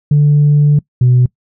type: tone pair in turn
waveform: sine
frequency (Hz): 146.83 / 124.93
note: D3 / B2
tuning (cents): 0 / +20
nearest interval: minor third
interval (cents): 280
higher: first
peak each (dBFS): -4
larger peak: neither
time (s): 0.11-0.79 / 1.01-1.26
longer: first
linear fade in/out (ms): 5
effects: noise-tail reverb RT60 0.1 s tail -23 dB re dry + tanh soft clip ceiling -3 dBFS